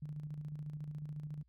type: tone with tremolo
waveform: sine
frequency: 150 Hz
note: D3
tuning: 37 cents sharp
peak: -39 dBFS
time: 0.02-1.43 s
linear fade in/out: 5 ms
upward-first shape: square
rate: 14 Hz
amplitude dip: 45%
effects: added 60 Hz sine -68 dBFS peak until 1.48 s